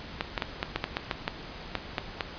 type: clicks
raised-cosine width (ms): 0.3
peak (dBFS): -11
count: 12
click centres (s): 0.209 / 0.378 / 0.422 / 0.629 / 0.76 / 0.841 / 0.969 / 1.112 / 1.279 / 1.753 / 1.982 / 2.208
effects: pink hiss -42 dBFS RMS until 2.38 s + resampled to 11025 Hz